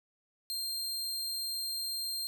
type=tone; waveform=sawtooth; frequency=4186 Hz; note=C8; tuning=in tune; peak=-31 dBFS; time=0.5-2.27 s; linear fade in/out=0 ms; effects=none